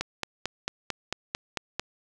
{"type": "click train", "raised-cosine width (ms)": 0.2, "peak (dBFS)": -11, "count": 9, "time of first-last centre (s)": [0.01, 1.796], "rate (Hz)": 4.48, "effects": []}